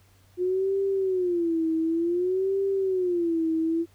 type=tone with vibrato; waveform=sine; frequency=355.4 Hz; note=F4; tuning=30 cents sharp; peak=-22 dBFS; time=0.37-3.86 s; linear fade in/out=50 ms; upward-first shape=sine; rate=0.55 Hz; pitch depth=170 cents each way; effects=added 95 Hz sine -57 dBFS peak until 3.94 s + pink hiss -62 dBFS RMS until 3.94 s